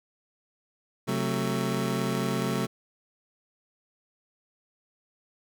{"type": "chord", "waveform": "25% pulse", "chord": "F# diminished", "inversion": "second", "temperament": "just", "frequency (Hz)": [133.2, 185, 222], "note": ["C3", "F#3", "A3"], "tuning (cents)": [31, 0, 16], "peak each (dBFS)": -27, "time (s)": [1.07, 2.67], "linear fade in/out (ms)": 20, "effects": []}